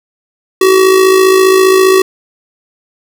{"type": "tone with amplitude modulation", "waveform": "square", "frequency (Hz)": 378.6, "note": "F#4", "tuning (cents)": 40, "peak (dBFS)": -3, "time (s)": [0.61, 2.02], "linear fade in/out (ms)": 5, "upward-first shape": "sine", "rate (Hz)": 55, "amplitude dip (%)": 50, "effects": []}